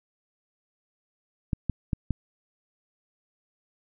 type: clicks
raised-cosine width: 5 ms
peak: -13 dBFS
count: 4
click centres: 1.532 / 1.697 / 1.932 / 2.107 s
effects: none